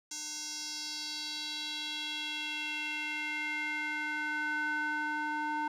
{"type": "tone with band-pass filter sweep", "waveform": "square", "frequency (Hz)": 302, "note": "D4", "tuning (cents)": 48, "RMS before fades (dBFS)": -36, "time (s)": [0.11, 5.68], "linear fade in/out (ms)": 5, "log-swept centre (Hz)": [6300, 1100], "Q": 3.5, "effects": []}